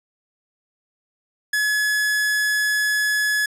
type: tone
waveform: 45% pulse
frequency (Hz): 1700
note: G#6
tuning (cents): +40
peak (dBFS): -18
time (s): 1.53-3.46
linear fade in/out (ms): 5
effects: resampled to 32000 Hz